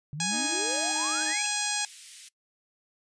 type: exponential sweep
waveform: sine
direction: up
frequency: 138.9 to 2656 Hz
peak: -33 dBFS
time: 0.13-1.46 s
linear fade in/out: 0 ms
type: harmonic tone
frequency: 830.6 Hz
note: G#5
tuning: in tune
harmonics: 1 / 2 / 3 / 4 / 5 / 6 / 7 / 8 / 9 / 10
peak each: -36 / -36 / -36 / -36 / -36 / -36 / -36 / -36 / -36 / -36 dBFS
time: 0.2-1.85 s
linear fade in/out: 2 ms
type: tone with vibrato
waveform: sawtooth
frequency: 311.1 Hz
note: D#4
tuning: in tune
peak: -33 dBFS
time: 0.3-1.35 s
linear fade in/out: 50 ms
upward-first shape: square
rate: 12 Hz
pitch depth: 10 cents each way
type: high-pass noise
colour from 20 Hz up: white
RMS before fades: -45 dBFS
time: 0.69-2.29 s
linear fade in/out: 10 ms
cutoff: 2100 Hz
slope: 24 dB/octave
effects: noise-tail reverb RT60 0.1 s tail -21 dB re dry + resampled to 22050 Hz